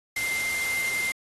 sine tone in noise, 2093 Hz, C7, in tune, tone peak -26 dBFS, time 0.16-1.12 s, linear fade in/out 5 ms, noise white, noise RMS -33 dBFS, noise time 0.16-1.12 s, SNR +4 dB, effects AAC 32 kbps

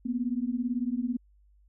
sine beating tone pair, 235.6 / 253.6 Hz, A#3 / B3, +19 / +46 cents, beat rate 18 Hz, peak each -30 dBFS, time 0.05-1.17 s, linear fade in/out 10 ms, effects added 50 Hz sine -58 dBFS peak until 1.68 s

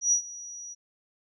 sine tone with ADSR envelope, 5810 Hz, F#8, 32 cents flat, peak -18 dBFS, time 0.01-0.75 s, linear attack 110 ms, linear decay 94 ms, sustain -20 dB, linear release 26 ms, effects none

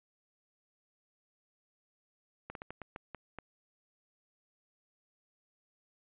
slowing click train, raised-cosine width 0.5 ms, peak -27 dBFS, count 8, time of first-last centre 2.5-3.387 s, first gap 52 ms, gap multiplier 1.29, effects resampled to 8000 Hz

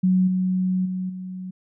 sine tone with level steps, 185 Hz, F#3, in tune, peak -15 / -19 / -24 / -30 dBFS, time 0.03-1.51 s, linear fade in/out 10 ms, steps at 0.27 / 0.85 / 1.09 s, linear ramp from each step 10 ms, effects none

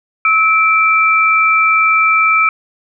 sine tone pair together, 1299 / 2341 Hz, E6 / D7, -26 / -6 cents, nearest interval minor seventh, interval 1020 cents, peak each -11 dBFS, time 0.25-2.49 s, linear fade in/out 2 ms, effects none

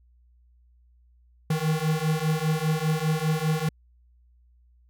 square beating tone pair, 154.3 / 159.3 Hz, D#3 / D#3, -14 / +41 cents, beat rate 5 Hz, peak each -27 / -26 dBFS, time 1.5-3.69 s, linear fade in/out 5 ms, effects added 60 Hz sine -56 dBFS peak until 4.89 s

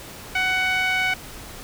sawtooth tone with band-pass filter, 746 Hz, F#5, 14 cents sharp, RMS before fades -22 dBFS, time 0.35-1.14 s, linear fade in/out 5 ms, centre 2100 Hz, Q 2.7, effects pink hiss -39 dBFS RMS until 1.63 s

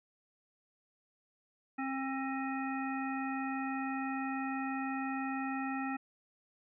harmonic tone with a mistuned harmonic, 267.4 Hz, C4, 38 cents sharp, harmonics 1 / 3 / 5 / 7 / 9, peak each -36 / -40 / -43 / -44 / -46 dBFS, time 1.78-5.97 s, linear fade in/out 10 ms, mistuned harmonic 9, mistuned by +60 cents, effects none

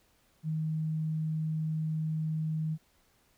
sine tone, 157.2 Hz, D#3, 18 cents sharp, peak -29 dBFS, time 0.43-2.78 s, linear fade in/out 50 ms, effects pink hiss -68 dBFS RMS until 3.37 s

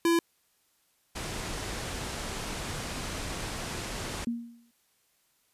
square tone, 336.7 Hz, E4, 37 cents sharp, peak -22 dBFS, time 0.05-0.19 s, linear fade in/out 2 ms
pink low-pass noise, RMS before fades -36 dBFS, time 1.15-4.25 s, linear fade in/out 10 ms, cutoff 10000 Hz, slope 24 dB/octave
sine tone with exponential decay, 235 Hz, A#3, 14 cents sharp, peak -25 dBFS, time 4.27-4.71 s, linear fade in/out 2 ms, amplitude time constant 95 ms
effects white hiss -70 dBFS RMS until 5.53 s + resampled to 32000 Hz

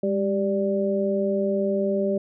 sine tone cluster, 201.8 / 391.9 / 587 Hz, G#3 / G4 / D5, -49 / 0 / -1 cents, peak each -25 dBFS, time 0.03-2.18 s, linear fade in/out 5 ms, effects none

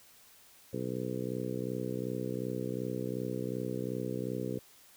harmonic tone, 62.7 Hz, B1, 27 cents sharp, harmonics 2 / 3 / 4 / 5 / 6 / 7 / 8, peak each -40 / -40 / -41 / -41 / -42 / -40 / -42 dBFS, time 0.73-4.59 s, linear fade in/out 5 ms, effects white hiss -59 dBFS RMS until 4.96 s

